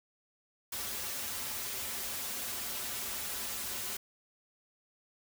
white noise with comb filter, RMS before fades -38 dBFS, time 0.72-3.97 s, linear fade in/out 5 ms, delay 6.4 ms, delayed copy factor -0.95, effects none

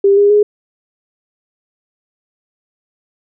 sine tone with pitch steps, 397.4 / 406.7 / 416.2 Hz, G4 / G#4 / G#4, +24 / -36 / +4 cents, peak -6 dBFS, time 0.04-0.43 s, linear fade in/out 5 ms, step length 130 ms, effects none

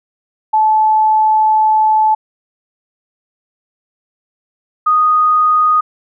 sine tone pair in turn, 867 / 1240.4 Hz, A5 / D#6, -26 / -6 cents, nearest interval tritone, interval 620 cents, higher second, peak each -8 dBFS, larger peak neither, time 0.53-2.15 / 4.86-5.81 s, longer first, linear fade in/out 10 ms, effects none

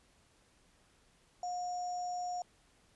sine tone with sample-and-hold, 717 Hz, F5, 45 cents sharp, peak -35 dBFS, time 1.43-2.42 s, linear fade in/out 2 ms, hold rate 6300 Hz, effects pink hiss -68 dBFS RMS until 2.95 s + resampled to 24000 Hz

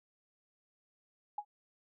sine tone with exponential decay, 830.6 Hz, G#5, in tune, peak -31 dBFS, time 1.38-1.45 s, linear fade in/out 5 ms, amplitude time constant 15 ms, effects none

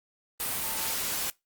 sine tone in noise, 893 Hz, A5, 25 cents sharp, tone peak -42 dBFS, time 0.63-0.93 s, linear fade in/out 0 ms, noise white, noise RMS -31 dBFS, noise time 0.4-1.3 s, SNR -14 dB, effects noise-tail reverb RT60 0.2 s tail -23 dB re dry + Opus 32 kbps

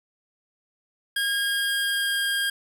25% pulse tone with pitch glide, 1626 to 1613.8 Hz, G#6 to G6, -37 to +50 cents, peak -19 dBFS, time 1.16-2.5 s, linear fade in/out 5 ms, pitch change -13 cents, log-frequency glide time 1.34-2.2 s, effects 9-bit

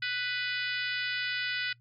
harmonic tone, 495.4 Hz, B4, 5 cents sharp, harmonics 3 / 4 / 5 / 6 / 7 / 8 / 9 / 10, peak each -34 / -36 / -38 / -40 / -41 / -42 / -43 / -44 dBFS, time 0.02-1.73 s, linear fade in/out 5 ms, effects noise-tail reverb RT60 0.1 s tail -23 dB re dry + added 119 Hz sine -59 dBFS peak until 1.8 s

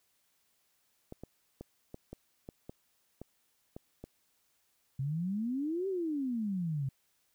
clicks, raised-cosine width 2 ms, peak -30 dBFS, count 10, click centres 1.124 / 1.236 / 1.61 / 1.944 / 2.13 / 2.489 / 2.695 / 3.216 / 3.765 / 4.04 s
sine exponential two-way sweep, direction up then down, 130 to 395.4 to 130 Hz, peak -31 dBFS, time 4.99-6.89 s, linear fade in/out 5 ms, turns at 5.88 s
effects white hiss -74 dBFS RMS until 7.34 s

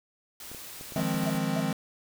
white noise, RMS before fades -43 dBFS, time 0.4-1.38 s, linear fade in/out 2 ms
clicks, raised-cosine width 2 ms, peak -31 dBFS, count 9, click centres 0.516 / 0.547 / 0.811 / 0.922 / 0.989 / 1.03 / 1.144 / 1.236 / 1.35 s
square chord, F minor seventh, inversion third, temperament equal, 155.56 / 174.61 / 207.7 / 261.6 Hz, Eb3 / F3 / Ab3 / C4, 0 / 0 / 0 / 0 cents, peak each -33 dBFS, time 0.96-1.73 s, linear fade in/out 2 ms
sine tone bursts, 649 Hz, E5, 27 cents flat, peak -31 dBFS, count 3, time 0.96-1.603 s, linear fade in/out 0 ms, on 41 ms, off 260 ms
effects none

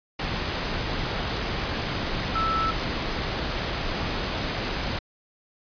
sine tone in noise, 1318.5 Hz, E6, in tune, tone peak -23 dBFS, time 2.35-2.71 s, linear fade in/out 5 ms, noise pink, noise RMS -28 dBFS, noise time 0.19-4.99 s, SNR +2 dB, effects resampled to 11025 Hz

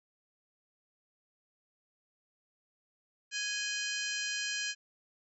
harmonic tone with a mistuned harmonic, 830.6 Hz, G#5, in tune, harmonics 2 / 3 / 4 / 5 / 6 / 7 / 8 / 9, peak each -38 / -40 / -41 / -42 / -43 / -43 / -44 / -45 dBFS, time 3.31-4.75 s, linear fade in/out 50 ms, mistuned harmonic 4, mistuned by -110 cents, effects none

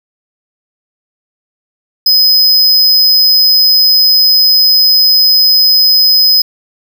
square tone, 5040 Hz, D#8, 21 cents sharp, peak -5 dBFS, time 2.06-6.42 s, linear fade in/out 5 ms, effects none

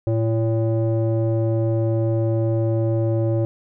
square tone with low-pass filter, 112.8 Hz, A2, 44 cents sharp, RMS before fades -20 dBFS, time 0.07-3.45 s, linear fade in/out 0 ms, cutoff 490 Hz, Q 4.2, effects none

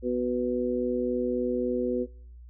harmonic tone, 123.6 Hz, B2, 2 cents sharp, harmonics 2 / 3 / 4, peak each -29 / -29 / -29 dBFS, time 0.02-2.07 s, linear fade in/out 50 ms, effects noise-tail reverb RT60 0.6 s tail -24 dB re dry + added 60 Hz sine -44 dBFS peak until 2.49 s

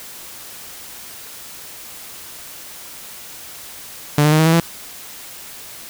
sawtooth tone with pitch steps, 147.4 / 151.19 / 155.09 / 159.08 / 163.17 / 167.37 Hz, D3 / D#3 / D#3 / D#3 / E3 / E3, +7 / -49 / -5 / +39 / -17 / +27 cents, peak -7 dBFS, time 4.18-4.6 s, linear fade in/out 2 ms, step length 70 ms, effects white hiss -36 dBFS RMS until 5.89 s

